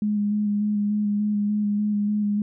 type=tone with vibrato; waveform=sine; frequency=207.7 Hz; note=G#3; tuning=in tune; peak=-20 dBFS; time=0.02-2.42 s; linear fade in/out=2 ms; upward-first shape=square; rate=3.4 Hz; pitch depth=16 cents each way; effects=none